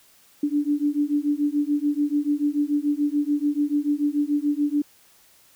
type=beating tone pair; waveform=sine; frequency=288.8 / 295.7 Hz; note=D4 / D4; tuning=-29 / +12 cents; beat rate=6.9 Hz; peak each=-23 / -23 dBFS; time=0.43-4.82 s; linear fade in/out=5 ms; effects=white hiss -56 dBFS RMS until 5.55 s